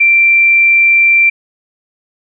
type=tone; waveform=sine; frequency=2355 Hz; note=D7; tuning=4 cents sharp; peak=-5 dBFS; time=0-1.3 s; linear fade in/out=10 ms; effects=none